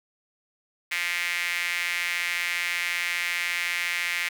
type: tone with high-pass filter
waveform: sawtooth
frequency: 174.61 Hz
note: F3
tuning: in tune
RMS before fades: -28 dBFS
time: 0.91-4.29 s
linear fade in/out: 10 ms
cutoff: 2100 Hz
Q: 4.4
effects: none